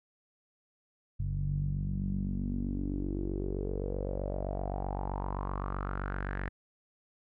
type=tone with low-pass filter sweep; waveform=sawtooth; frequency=47.75 Hz; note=G1; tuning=45 cents flat; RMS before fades=-34 dBFS; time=1.19-6.49 s; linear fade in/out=10 ms; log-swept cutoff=120 to 1800 Hz; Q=5.5; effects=none